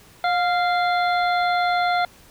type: harmonic tone with a mistuned harmonic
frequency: 695 Hz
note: F5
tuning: 9 cents flat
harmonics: 1 / 2 / 3 / 5 / 6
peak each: -19 / -25 / -29 / -33 / -35 dBFS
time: 0.24-2.05 s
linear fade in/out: 2 ms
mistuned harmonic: 1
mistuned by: +43 cents
effects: pink hiss -50 dBFS RMS until 2.3 s